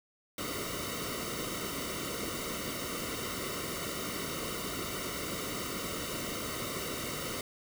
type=noise with comb filter; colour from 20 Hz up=pink; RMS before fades=-37 dBFS; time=0.38-7.41 s; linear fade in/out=2 ms; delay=1.2 ms; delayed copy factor=-0.85; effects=none